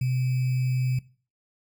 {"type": "tone with sample-and-hold", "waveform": "sine", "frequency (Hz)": 127.8, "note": "C3", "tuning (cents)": -40, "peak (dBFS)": -22, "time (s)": [0.01, 0.99], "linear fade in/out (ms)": 5, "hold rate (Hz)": 2450, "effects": ["noise-tail reverb RT60 0.4 s tail -20 dB re dry"]}